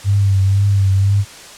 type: tone with vibrato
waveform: sine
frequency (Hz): 98.4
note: G2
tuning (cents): +7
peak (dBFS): -10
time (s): 0.04-1.25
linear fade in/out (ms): 50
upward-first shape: triangle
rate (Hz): 2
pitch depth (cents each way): 46
effects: white hiss -36 dBFS RMS until 1.57 s + low-pass 8000 Hz 12 dB/octave